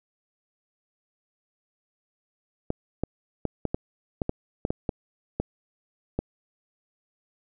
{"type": "clicks", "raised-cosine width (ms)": 2, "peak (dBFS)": -12, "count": 12, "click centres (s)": [2.704, 3.036, 3.453, 3.653, 3.745, 4.218, 4.294, 4.651, 4.705, 4.892, 5.4, 6.19], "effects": []}